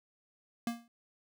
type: tone with exponential decay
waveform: square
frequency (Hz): 234.3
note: A#3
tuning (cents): +9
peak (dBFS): -29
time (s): 0.67-0.88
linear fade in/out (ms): 2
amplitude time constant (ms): 45
effects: none